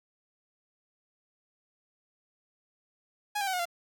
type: tone with pitch steps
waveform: sawtooth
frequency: 830.6 / 793.1 / 757.3 / 723.1 / 690.4 Hz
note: G#5 / G5 / F#5 / F#5 / F5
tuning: 0 / +20 / +40 / -40 / -20 cents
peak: -25 dBFS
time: 3.35-3.655 s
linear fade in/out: 10 ms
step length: 61 ms
effects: none